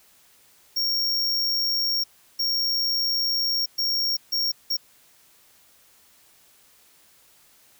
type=tone bursts at uneven times; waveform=square; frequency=5540 Hz; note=F8; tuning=15 cents flat; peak=-22 dBFS; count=5; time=0.76-2.04 / 2.39-3.66 / 3.78-4.17 / 4.32-4.52 / 4.7-4.77 s; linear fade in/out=10 ms; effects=white hiss -57 dBFS RMS until 7.79 s